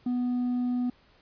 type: tone with hard clipping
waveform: triangle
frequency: 246.9 Hz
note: B3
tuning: in tune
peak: -24 dBFS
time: 0.06-0.9 s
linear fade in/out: 5 ms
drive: 1 dB
effects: pink hiss -61 dBFS RMS until 1.21 s + resampled to 11025 Hz